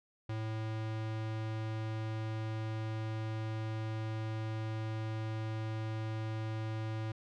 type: tone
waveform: square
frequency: 110 Hz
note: A2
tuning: in tune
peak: -36 dBFS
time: 0.29-7.12 s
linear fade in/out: 5 ms
effects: low-pass 4000 Hz 12 dB/octave